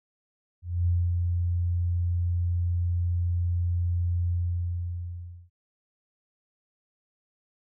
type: tone with ADSR envelope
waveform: sine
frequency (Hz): 87.31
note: F2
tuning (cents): 0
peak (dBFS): -20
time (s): 0.62-5.5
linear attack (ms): 250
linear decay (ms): 250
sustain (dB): -3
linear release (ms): 1200
effects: none